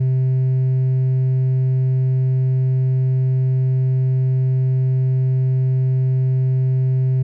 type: tone with hard clipping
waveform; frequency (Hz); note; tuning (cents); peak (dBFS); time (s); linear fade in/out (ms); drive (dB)
triangle; 130; C3; -11; -13; 0-7.23; 10; 1
effects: none